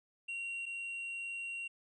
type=tone pair in turn; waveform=triangle; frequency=2751 / 2751 Hz; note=F7 / F7; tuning=-27 / -27 cents; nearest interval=unison; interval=0 cents; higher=neither; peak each=-36 / -37 dBFS; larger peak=first; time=0.28-0.66 / 0.66-1.68 s; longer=second; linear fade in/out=10 ms; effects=resampled to 24000 Hz